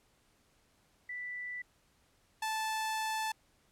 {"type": "tone pair in turn", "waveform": ["sine", "sawtooth"], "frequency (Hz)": [1975.5, 875.9], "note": ["B6", "A5"], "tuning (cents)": [0, -8], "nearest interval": "octave + major second", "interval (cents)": 1408, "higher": "first", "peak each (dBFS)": [-38, -29], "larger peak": "second", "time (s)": [[1.09, 1.62], [2.42, 3.32]], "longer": "second", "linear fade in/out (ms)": 5, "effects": ["pink hiss -70 dBFS RMS until 3.71 s", "low-pass 12000 Hz 12 dB/octave"]}